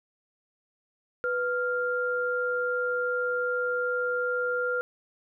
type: tone pair together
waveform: sine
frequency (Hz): 494.3 / 1396.9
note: B4 / F6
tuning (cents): +1 / 0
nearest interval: octave + tritone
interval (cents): 1799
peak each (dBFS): -28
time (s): 1.24-4.81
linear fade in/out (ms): 0
effects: none